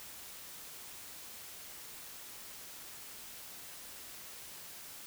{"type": "silence", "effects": ["white hiss -49 dBFS RMS until 5.06 s"]}